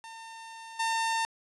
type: tone with level steps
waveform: sawtooth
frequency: 905 Hz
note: A5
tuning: 48 cents sharp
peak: -39 / -23 dBFS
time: 0.04-1.25 s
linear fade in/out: 0 ms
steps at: 0.79 s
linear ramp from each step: 10 ms
effects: resampled to 24000 Hz + 10-bit